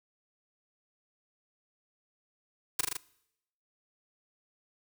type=noise with echo; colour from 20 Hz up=white; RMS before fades=-27 dBFS; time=2.79-2.81 s; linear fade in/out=5 ms; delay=40 ms; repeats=4; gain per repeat=-2 dB; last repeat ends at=2.97 s; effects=noise-tail reverb RT60 0.8 s tail -22 dB re dry